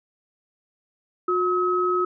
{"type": "tone pair together", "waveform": "sine", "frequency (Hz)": [361.2, 1279.8], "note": ["F#4", "D#6"], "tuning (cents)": [-42, 48], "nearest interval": "octave + minor seventh", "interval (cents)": 2190, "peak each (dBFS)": -22, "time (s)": [1.28, 2.05], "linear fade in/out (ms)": 5, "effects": []}